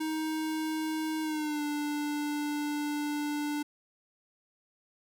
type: tone with pitch glide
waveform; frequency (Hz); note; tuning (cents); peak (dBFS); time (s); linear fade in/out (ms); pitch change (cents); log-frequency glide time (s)
square; 314.1 to 294.8; D#4 to D4; +16 to +7; -31; 0-3.63; 10; -109; 1.22-1.63
effects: none

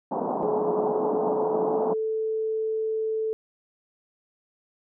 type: band-pass noise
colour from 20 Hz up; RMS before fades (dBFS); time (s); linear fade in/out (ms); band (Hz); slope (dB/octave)
white; -28; 0.11-1.94; 10; 170 to 960; 48
type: tone with pitch glide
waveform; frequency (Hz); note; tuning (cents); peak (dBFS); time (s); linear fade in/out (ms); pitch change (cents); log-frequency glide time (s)
sine; 425.2 to 439.7; G#4 to A4; +41 to -1; -24; 0.43-3.33; 0; +58; 0.76-2.05
effects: none

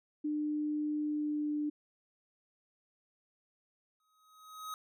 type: tone with pitch glide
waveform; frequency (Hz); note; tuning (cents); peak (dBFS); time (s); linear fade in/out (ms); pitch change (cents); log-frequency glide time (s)
sine; 300 to 297.6; D4 to D4; +37 to +23; -31; 0.24-1.7; 10; -14; 1-1.58
type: tone with exponential growth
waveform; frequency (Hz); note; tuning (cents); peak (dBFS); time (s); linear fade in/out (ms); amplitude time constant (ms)
square; 1265; D#6; +28; -38; 4-4.74; 1; 160
effects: none

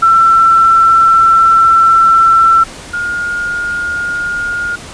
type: tone pair in turn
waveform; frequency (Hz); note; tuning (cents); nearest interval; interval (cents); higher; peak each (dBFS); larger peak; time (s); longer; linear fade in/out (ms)
sine; 1342 / 1421.8; E6 / F6; +31 / +31; minor second; 100; second; -4 / -14; first; 0.02-2.64 / 2.93-4.76; first; 10
effects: pink hiss -30 dBFS RMS until 4.93 s + resampled to 22050 Hz

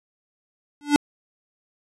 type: tone with exponential growth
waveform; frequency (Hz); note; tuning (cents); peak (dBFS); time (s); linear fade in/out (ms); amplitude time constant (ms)
square; 291.2; D4; -15; -10; 0.81-0.96; 0; 31
effects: resampled to 24000 Hz

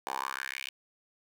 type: tone with high-pass filter sweep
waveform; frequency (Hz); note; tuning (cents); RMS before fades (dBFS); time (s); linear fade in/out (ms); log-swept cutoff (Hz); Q
10% pulse; 66.6; C2; +31; -37; 0.07-0.69; 0; 720 to 2800; 4
effects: none

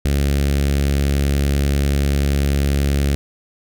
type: tone with notch filter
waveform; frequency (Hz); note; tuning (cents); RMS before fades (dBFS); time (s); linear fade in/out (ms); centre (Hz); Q
sawtooth; 70.3; C#2; +25; -17; 0.05-3.15; 0; 970; 0.8
effects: none

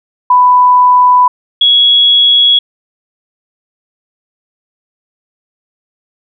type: tone pair in turn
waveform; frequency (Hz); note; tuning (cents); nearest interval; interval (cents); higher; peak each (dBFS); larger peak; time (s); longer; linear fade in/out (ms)
sine; 994 / 3343; B5 / G#7; +11 / +11; octave + major sixth; 2100; second; -3 / -4; first; 0.3-1.28 / 1.61-2.59; neither; 5
effects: none

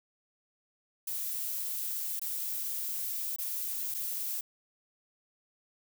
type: noise with dropouts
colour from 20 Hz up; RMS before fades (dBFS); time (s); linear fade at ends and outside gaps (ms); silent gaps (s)
violet; -35; 1.07-4.41; 5; 2.195-2.215 / 3.362-3.385 / 3.942-3.945
effects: none

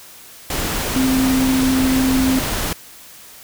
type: tone in noise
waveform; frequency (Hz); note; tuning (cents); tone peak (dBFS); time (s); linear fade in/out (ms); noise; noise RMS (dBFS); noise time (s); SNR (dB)
sine; 261.4; C4; -1; -14; 0.96-2.39; 2; pink; -22; 0.5-2.73; +5
effects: white hiss -41 dBFS RMS until 3.43 s

